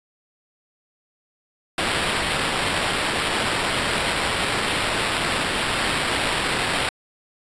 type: noise with sample-and-hold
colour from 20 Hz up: white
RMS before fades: -23 dBFS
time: 1.78-6.89 s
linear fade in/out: 2 ms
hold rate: 6300 Hz
effects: resampled to 22050 Hz